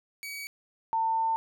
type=tone pair in turn; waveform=sawtooth / sine; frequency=2267 / 899.7 Hz; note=C#7 / A5; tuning=+38 / +38 cents; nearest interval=octave + major third; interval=1600 cents; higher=first; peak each=-33 / -24 dBFS; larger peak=second; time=0.23-0.47 / 0.93-1.36 s; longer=second; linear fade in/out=0 ms; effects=none